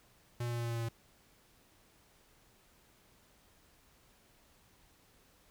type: tone with pitch steps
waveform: square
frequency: 120 / 119.31 / 118.62 / 117.94 / 117.26 / 116.58 / 115.91 / 115.24 Hz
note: B2 / A#2 / A#2 / A#2 / A#2 / A#2 / A#2 / A#2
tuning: -49 / +41 / +31 / +21 / +11 / +1 / -9 / -19 cents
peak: -35 dBFS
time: 0.4-0.888 s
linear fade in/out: 5 ms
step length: 61 ms
effects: pink hiss -66 dBFS RMS until 5.5 s